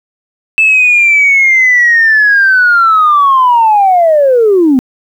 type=linear sweep; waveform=sine; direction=down; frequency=2637 to 245.7 Hz; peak=-3 dBFS; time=0.58-4.79 s; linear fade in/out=0 ms; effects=tanh soft clip ceiling 0 dBFS + 7-bit